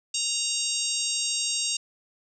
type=harmonic tone; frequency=932.3 Hz; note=A#5; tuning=in tune; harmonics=3 / 4 / 5 / 6 / 7 / 8 / 9; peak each=-33 / -33 / -33 / -33 / -33 / -33 / -33 dBFS; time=0.14-1.77 s; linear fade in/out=5 ms; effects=none